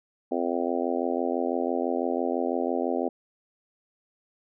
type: harmonic tone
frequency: 86 Hz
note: F2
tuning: 26 cents flat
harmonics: 3 / 4 / 5 / 6 / 7 / 8 / 9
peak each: -30 / -31 / -32 / -33 / -33 / -34 / -35 dBFS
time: 0.31-3.09 s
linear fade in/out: 10 ms
effects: none